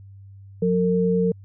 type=tone pair together; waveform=sine; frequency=180.5 / 454.8 Hz; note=F#3 / A#4; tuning=-43 / -43 cents; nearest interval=octave + major third; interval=1600 cents; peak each=-20 dBFS; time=0.62-1.32 s; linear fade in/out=5 ms; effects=added 98 Hz sine -41 dBFS peak until 1.44 s